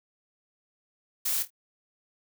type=noise with echo; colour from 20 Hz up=blue; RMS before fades=-28 dBFS; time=1.25-1.43 s; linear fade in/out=10 ms; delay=25 ms; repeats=3; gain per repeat=-11 dB; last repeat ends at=1.505 s; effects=none